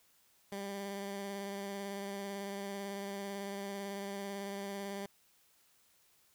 15% pulse tone with vibrato, 198.7 Hz, G3, 24 cents sharp, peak -33 dBFS, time 0.52-5.06 s, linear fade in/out 2 ms, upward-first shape sine, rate 18 Hz, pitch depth 20 cents each way, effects white hiss -69 dBFS RMS until 6.34 s

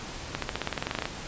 accelerating click train, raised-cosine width 0.3 ms, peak -12 dBFS, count 15, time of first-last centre 0.35-1.055 s, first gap 73 ms, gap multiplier 0.94, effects pink hiss -39 dBFS RMS until 1.27 s + resampled to 16000 Hz

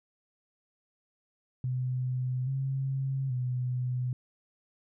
sine tone with pitch steps, 127.2 / 134.6 / 125.5 Hz, C3 / C3 / B2, -48 / +49 / +28 cents, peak -28 dBFS, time 1.64-4.13 s, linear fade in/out 2 ms, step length 830 ms, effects none

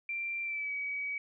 sine tone with pitch glide, 2361 to 2271 Hz, D7 to C#7, +9 to +41 cents, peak -33 dBFS, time 0.09-1.18 s, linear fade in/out 2 ms, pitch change -68 cents, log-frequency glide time 0.43-0.73 s, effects none

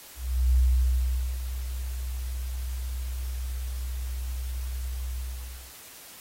sine tone with ADSR envelope, 62.8 Hz, B1, 30 cents sharp, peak -17 dBFS, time 0.15-5.73 s, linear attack 400 ms, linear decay 840 ms, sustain -12 dB, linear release 560 ms, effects white hiss -47 dBFS RMS until 6.2 s + AAC 48 kbps

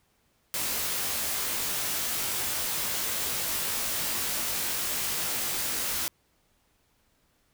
white noise with comb filter, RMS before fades -30 dBFS, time 0.54-6.08 s, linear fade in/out 0 ms, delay 19 ms, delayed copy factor -0.75, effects pink hiss -69 dBFS RMS until 7.53 s

